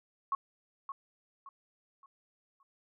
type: tone with echo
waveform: sine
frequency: 1100 Hz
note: C#6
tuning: 14 cents flat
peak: -28 dBFS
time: 0.32-0.35 s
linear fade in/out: 2 ms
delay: 570 ms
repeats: 4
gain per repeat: -9 dB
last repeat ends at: 2.63 s
effects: none